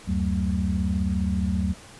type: tone cluster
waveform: sine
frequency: 75.5 / 94.5 / 188.8 / 223.6 Hz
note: D2 / F#2 / F#3 / A3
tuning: +48 / +37 / +35 / +28 cents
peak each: -26 / -30 / -25 / -31 dBFS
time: 0.07-1.74 s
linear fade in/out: 20 ms
effects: pink hiss -46 dBFS RMS until 1.99 s + resampled to 24000 Hz